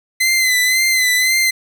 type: tone with vibrato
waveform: sawtooth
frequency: 2041 Hz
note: C7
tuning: 44 cents flat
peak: -9 dBFS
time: 0.2-1.51 s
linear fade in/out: 10 ms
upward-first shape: sine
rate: 1.9 Hz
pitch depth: 45 cents each way
effects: none